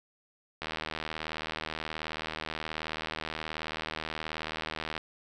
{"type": "click train", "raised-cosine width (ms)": 0.3, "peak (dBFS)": -18, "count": 344, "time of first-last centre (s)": [0.62, 4.978], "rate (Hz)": 78.7, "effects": []}